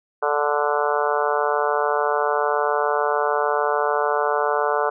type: harmonic tone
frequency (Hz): 146.83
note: D3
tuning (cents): 0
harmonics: 3 / 4 / 5 / 6 / 7 / 8 / 9 / 10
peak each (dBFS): -24 / -25 / -26 / -27 / -27 / -28 / -29 / -29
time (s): 0.22-4.9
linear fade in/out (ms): 10
effects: none